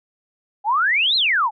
sine exponential two-way sweep, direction up then down, 784 to 4248 to 797 Hz, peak -15 dBFS, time 0.64-1.51 s, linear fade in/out 50 ms, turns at 1.16 s, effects none

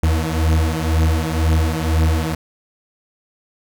40% pulse beating tone pair, 78.9 / 80.9 Hz, D#2 / E2, +25 / -32 cents, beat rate 2 Hz, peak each -17 dBFS, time 0.03-2.35 s, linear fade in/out 5 ms, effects none

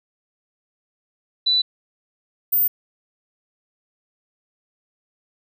sine tone pair in turn, 3976 / 14677 Hz, B7 / A#9, +11 / -28 cents, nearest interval octave + major seventh, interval 2261 cents, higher second, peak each -15 dBFS, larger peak neither, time 1.46-1.62 / 2.52-2.68 s, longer neither, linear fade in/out 10 ms, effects none

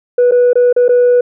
sine tone with dropouts, 490 Hz, B4, 14 cents flat, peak -4 dBFS, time 0.18-1.21 s, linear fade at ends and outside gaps 5 ms, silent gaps 0.312-0.319 / 0.532-0.555 / 0.728-0.763 / 0.882-0.891 s, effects tanh soft clip ceiling -4 dBFS

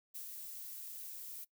violet noise with ADSR envelope, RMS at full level -45 dBFS, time 0.14-1.45 s, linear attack 17 ms, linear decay 100 ms, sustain -2 dB, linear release 16 ms, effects noise-tail reverb RT60 0.1 s tail -20 dB re dry

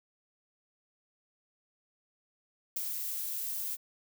violet noise with ADSR envelope, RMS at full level -30 dBFS, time 2.76-3.77 s, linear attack 9 ms, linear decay 10 ms, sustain -6 dB, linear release 30 ms, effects none

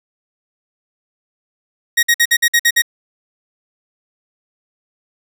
sawtooth tone bursts, 1883 Hz, A#6, 17 cents sharp, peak -6 dBFS, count 8, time 1.97-2.821 s, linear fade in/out 10 ms, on 60 ms, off 53 ms, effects none

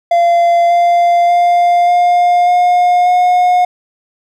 triangle tone with pitch steps, 688 / 694.4 / 700.8 / 707.3 / 713.9 / 720.5 Hz, F5 / F5 / F5 / F5 / F5 / F#5, -26 / -10 / +6 / +22 / +38 / -46 cents, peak -5 dBFS, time 0.11-3.65 s, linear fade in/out 5 ms, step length 590 ms, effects none

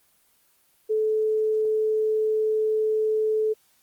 sine tone, 433.9 Hz, A4, 24 cents flat, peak -20 dBFS, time 0.89-3.54 s, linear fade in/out 20 ms, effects white hiss -63 dBFS RMS until 3.82 s + Opus 24 kbps

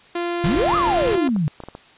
sawtooth tone, 346.2 Hz, F4, 15 cents flat, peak -18 dBFS, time 0.15-1.28 s, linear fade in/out 5 ms
pink noise, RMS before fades -27 dBFS, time 0.44-1.16 s, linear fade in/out 5 ms
sine exponential two-way sweep, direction up then down, 140 to 1301 to 140 Hz, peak -17 dBFS, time 0.44-1.48 s, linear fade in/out 0 ms, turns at 0.76 s
clicks, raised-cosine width 1 ms, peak -20 dBFS, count 10, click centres 0.921 / 0.993 / 1.071 / 1.177 / 1.289 / 1.363 / 1.603 / 1.637 / 1.686 / 1.751 s
effects white hiss -49 dBFS RMS until 1.97 s + resampled to 8000 Hz

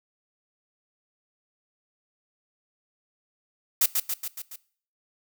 blue noise with echo, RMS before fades -20 dBFS, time 3.81-3.86 s, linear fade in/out 5 ms, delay 140 ms, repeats 5, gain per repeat -4 dB, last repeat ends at 4.56 s, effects noise-tail reverb RT60 0.5 s tail -20 dB re dry

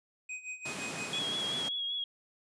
square tone with tremolo, 2506 Hz, D#7, 12 cents sharp, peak -37 dBFS, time 0.29-1.19 s, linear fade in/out 5 ms, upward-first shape sine, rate 5.8 Hz, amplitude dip 80%
pink high-pass noise, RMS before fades -40 dBFS, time 0.65-1.69 s, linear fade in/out 10 ms, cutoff 140 Hz, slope 24 dB/octave
sine tone with vibrato, 3322 Hz, G#7, in tune, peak -32 dBFS, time 1.13-2.04 s, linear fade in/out 2 ms, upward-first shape sine, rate 5.2 Hz, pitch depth 31 cents each way
effects resampled to 22050 Hz

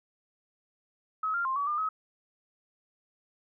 sine tone with pitch steps, 1280 / 1391 / 1055 / 1138 / 1203 / 1277 Hz, D#6 / F6 / C6 / C#6 / D6 / D#6, +49 / -7 / +14 / +45 / +41 / +45 cents, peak -27 dBFS, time 1.23-1.89 s, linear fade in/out 5 ms, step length 110 ms, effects none

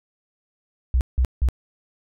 sine tone bursts, 63 Hz, B1, 35 cents sharp, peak -15 dBFS, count 3, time 0.94-1.487 s, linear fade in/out 0 ms, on 69 ms, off 170 ms, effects none

